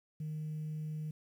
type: tone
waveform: sine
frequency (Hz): 154.3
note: D#3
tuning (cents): -14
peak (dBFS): -35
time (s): 0.2-1.11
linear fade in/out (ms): 5
effects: tanh soft clip ceiling -34 dBFS + 11-bit